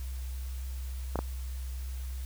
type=clicks; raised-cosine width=1 ms; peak=-16 dBFS; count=2; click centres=1.157 / 1.19 s; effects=added 64 Hz sine -34 dBFS peak until 2.25 s + white hiss -52 dBFS RMS until 2.25 s